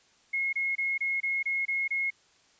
sine tone bursts, 2164 Hz, C#7, 42 cents flat, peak -26 dBFS, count 8, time 0.33-2.105 s, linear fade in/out 10 ms, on 200 ms, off 25 ms, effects white hiss -63 dBFS RMS until 2.59 s + resampled to 16000 Hz

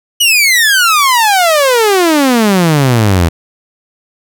sawtooth exponential sweep, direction down, 2978 to 79.9 Hz, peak -3 dBFS, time 0.2-3.29 s, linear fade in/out 10 ms, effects none

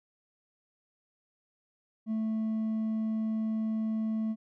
sine tone with hard clipping, 220 Hz, A3, in tune, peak -29 dBFS, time 2.06-4.36 s, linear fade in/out 50 ms, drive 2 dB, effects none

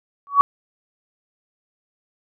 sine tone with exponential growth, 1129 Hz, C#6, 31 cents sharp, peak -4 dBFS, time 0.27-0.41 s, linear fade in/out 0 ms, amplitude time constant 29 ms, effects none

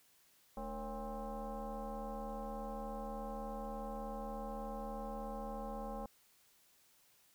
sine tone with frequency modulation, 293.3 Hz, D4, 2 cents flat, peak -40 dBFS, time 0.57-6.06 s, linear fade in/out 2 ms, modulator 255 Hz, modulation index 2.7, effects white hiss -69 dBFS RMS until 7.34 s

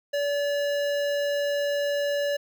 square tone with notch filter, 574 Hz, D5, 40 cents flat, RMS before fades -26 dBFS, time 0.13-2.37 s, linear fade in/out 10 ms, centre 9900 Hz, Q 0.78, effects none

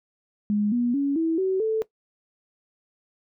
sine tone with pitch steps, 207.7 / 241.4 / 280.5 / 325.9 / 378.7 / 440.1 Hz, G#3 / B3 / C#4 / E4 / F#4 / A4, 0 / -39 / +21 / -20 / +40 / 0 cents, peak -20 dBFS, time 0.5-1.82 s, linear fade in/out 0 ms, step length 220 ms, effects noise-tail reverb RT60 0.1 s tail -18 dB re dry

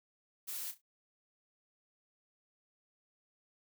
blue noise with echo, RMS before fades -41 dBFS, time 0.47-0.72 s, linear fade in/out 20 ms, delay 33 ms, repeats 3, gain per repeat -12 dB, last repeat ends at 0.819 s, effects none

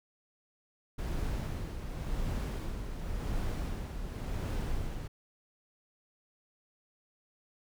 brown noise with tremolo, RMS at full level -33 dBFS, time 0.98-5.08 s, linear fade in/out 10 ms, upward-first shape sine, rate 0.91 Hz, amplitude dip 50%, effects none

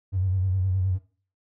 triangle tone with vibrato, 93.7 Hz, F#2, 22 cents sharp, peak -17 dBFS, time 0.12-0.99 s, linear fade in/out 50 ms, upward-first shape sine, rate 9.6 Hz, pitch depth 56 cents each way, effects noise-tail reverb RT60 0.4 s tail -20 dB re dry + tanh soft clip ceiling -19 dBFS

